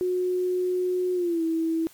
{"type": "tone with pitch glide", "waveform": "sine", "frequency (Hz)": [363.9, 326.1], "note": ["F#4", "E4"], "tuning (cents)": [-29, -19], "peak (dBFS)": -22, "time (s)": [0.01, 1.87], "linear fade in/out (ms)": 0, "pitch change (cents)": -190, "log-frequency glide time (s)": [1.14, 1.43], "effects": ["white hiss -53 dBFS RMS until 1.93 s", "MP3 96 kbps"]}